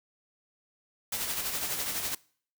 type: noise with tremolo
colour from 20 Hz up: white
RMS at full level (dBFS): -31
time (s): 1.12-2.15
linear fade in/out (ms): 5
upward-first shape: sine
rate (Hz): 12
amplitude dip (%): 45
effects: noise-tail reverb RT60 0.5 s tail -23 dB re dry